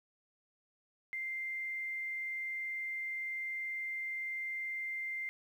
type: tone with quantisation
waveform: sine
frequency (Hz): 2093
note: C7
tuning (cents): 0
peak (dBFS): -36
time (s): 1.13-5.29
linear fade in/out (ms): 0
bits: 11
effects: none